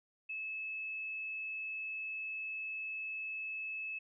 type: tone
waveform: sine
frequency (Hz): 2600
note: E7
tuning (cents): -24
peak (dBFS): -38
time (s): 0.29-3.99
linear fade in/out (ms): 10
effects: none